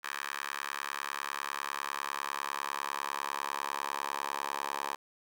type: tone with high-pass filter sweep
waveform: 10% pulse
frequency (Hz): 70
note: C#2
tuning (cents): +18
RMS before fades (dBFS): -37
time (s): 0.03-4.96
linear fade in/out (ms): 20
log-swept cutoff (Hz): 1400 to 860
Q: 2.4
effects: none